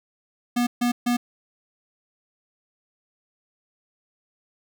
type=tone bursts; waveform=square; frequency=242.2 Hz; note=B3; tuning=34 cents flat; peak=-20 dBFS; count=3; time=0.56-1.17 s; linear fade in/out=10 ms; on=110 ms; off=140 ms; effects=none